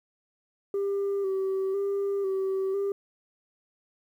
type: tone with vibrato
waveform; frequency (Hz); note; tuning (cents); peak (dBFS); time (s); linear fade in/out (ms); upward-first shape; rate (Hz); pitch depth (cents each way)
sine; 390.9; G4; -5; -23; 0.74-2.92; 2; square; 1; 31
effects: tanh soft clip ceiling -24 dBFS + 10-bit